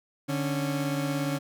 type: tone pair together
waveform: 30% pulse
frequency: 146.83 / 276.5 Hz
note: D3 / C#4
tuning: 0 / -4 cents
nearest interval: major seventh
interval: 1096 cents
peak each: -27 dBFS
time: 0.28-1.39 s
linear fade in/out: 20 ms
effects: none